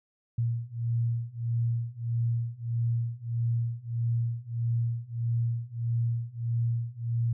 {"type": "beating tone pair", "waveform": "sine", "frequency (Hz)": [116.2, 117.8], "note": ["A#2", "A#2"], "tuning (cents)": [-5, 19], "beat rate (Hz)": 1.6, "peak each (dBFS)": [-30, -29], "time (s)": [0.38, 7.33], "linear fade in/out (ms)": 5, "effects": []}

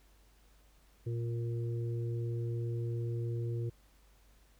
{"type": "harmonic tone", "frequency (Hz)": 117.2, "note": "A#2", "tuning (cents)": 10, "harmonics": [1, 3, 4], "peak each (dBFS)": [-33, -42, -47], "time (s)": [1.06, 3.7], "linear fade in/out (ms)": 10, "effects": ["added 50 Hz sine -62 dBFS peak until 4.59 s", "pink hiss -68 dBFS RMS until 4.59 s"]}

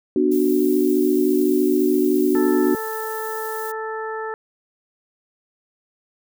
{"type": "chord", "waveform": "sine", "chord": "B minor", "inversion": "none", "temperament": "just", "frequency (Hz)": [246.9, 296.3, 370.4], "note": ["B3", "D4", "F#4"], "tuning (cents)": [0, 15, 2], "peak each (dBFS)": [-22, -19, -18], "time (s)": [0.16, 2.75], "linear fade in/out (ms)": 2}
{"type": "noise", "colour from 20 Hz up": "violet", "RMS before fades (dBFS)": -35, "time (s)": [0.31, 3.72], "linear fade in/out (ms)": 10}
{"type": "harmonic tone", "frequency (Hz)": 440, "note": "A4", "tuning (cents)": 0, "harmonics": [1, 2, 3, 4], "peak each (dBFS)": [-28, -31, -33, -34], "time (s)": [2.35, 4.34], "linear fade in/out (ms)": 0}
{"effects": []}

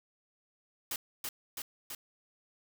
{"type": "noise with echo", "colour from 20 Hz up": "white", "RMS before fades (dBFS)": -36, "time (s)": [0.91, 0.96], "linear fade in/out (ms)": 2, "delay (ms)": 330, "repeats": 3, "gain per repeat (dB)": -2, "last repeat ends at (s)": 1.95, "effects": []}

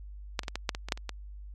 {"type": "clicks", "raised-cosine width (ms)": 0.2, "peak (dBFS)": [-10, -24, -15, -15, -9, -18, -20, -8, -26, -17], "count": 10, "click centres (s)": [0.392, 0.434, 0.482, 0.556, 0.692, 0.749, 0.886, 0.922, 0.975, 1.093], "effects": ["added 50 Hz sine -41 dBFS peak until 1.54 s", "MP3 64 kbps"]}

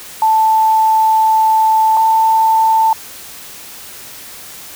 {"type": "tone pair in turn", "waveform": "sine", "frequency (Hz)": [880, 888.7], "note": ["A5", "A5"], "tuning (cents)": [0, 17], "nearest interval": "unison", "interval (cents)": 17, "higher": "second", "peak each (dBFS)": -8, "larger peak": "neither", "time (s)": [[0.22, 1.97], [1.97, 2.93]], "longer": "first", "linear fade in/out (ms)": 2, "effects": ["white hiss -33 dBFS RMS until 4.75 s"]}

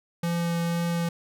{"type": "tone with vibrato", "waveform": "square", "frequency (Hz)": 170, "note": "F3", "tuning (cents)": -46, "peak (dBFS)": -25, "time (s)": [0.23, 1.09], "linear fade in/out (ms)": 5, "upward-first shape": "triangle", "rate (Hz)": 2, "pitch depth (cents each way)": 9, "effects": []}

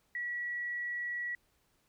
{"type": "tone", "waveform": "sine", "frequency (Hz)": 1933, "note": "B6", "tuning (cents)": -38, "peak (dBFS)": -34, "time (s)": [0.15, 1.35], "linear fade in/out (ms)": 2, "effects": ["pink hiss -73 dBFS RMS until 1.88 s"]}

